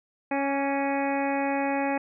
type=harmonic tone with a mistuned harmonic; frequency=277.2 Hz; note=C#4; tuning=in tune; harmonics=1 / 2 / 3 / 4 / 5 / 6 / 7 / 8 / 9; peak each=-28 / -30 / -29 / -41 / -43 / -38 / -38 / -39 / -38 dBFS; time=0.31-1.98 s; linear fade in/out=5 ms; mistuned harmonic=4; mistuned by=+29 cents; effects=none